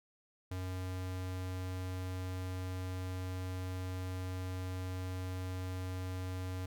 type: tone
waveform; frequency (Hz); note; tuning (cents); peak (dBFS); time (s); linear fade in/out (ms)
square; 92.3; F#2; -4; -38; 0.51-6.66; 5
effects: none